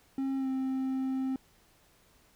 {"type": "tone with pitch glide", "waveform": "triangle", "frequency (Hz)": [269, 263.5], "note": ["C4", "C4"], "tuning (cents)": [48, 12], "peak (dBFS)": -27, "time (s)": [0.18, 1.36], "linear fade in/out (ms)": 2, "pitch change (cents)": -36, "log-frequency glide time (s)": [0.37, 0.48], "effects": ["pink hiss -64 dBFS RMS until 2.35 s"]}